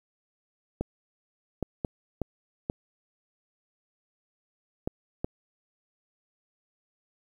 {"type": "clicks", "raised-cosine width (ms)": 2, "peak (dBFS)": -15, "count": 7, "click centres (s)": [0.81, 1.627, 1.848, 2.217, 2.699, 4.875, 5.245], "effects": ["9-bit"]}